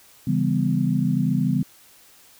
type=chord; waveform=sine; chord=C# half-diminished seventh; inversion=none; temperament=just; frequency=138.59 / 166.31 / 199.57 / 249.5 Hz; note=C#3 / E3 / G3 / B3; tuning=0 / +16 / +31 / +18 cents; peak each=-24 dBFS; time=0.27-1.63 s; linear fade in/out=5 ms; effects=white hiss -52 dBFS RMS until 2.39 s